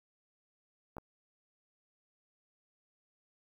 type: clicks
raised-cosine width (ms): 1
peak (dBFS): -29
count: 2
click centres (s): 0.968 / 0.983
effects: 10-bit